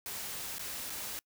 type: noise with dropouts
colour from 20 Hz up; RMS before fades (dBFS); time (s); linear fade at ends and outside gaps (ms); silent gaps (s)
white; -40; 0.06-1.19; 0; 0.583-0.594 / 0.897-0.903
effects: noise-tail reverb RT60 0.1 s tail -26 dB re dry